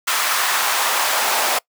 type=noise with high-pass filter sweep; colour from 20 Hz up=pink; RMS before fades=-19 dBFS; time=0.07-1.59 s; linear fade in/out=10 ms; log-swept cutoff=1200 to 740 Hz; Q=1.5; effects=noise-tail reverb RT60 0.1 s tail -24 dB re dry